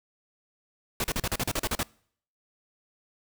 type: noise bursts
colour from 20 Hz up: pink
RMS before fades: -28 dBFS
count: 11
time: 1-1.831 s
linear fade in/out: 2 ms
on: 41 ms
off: 38 ms
effects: noise-tail reverb RT60 0.6 s tail -25 dB re dry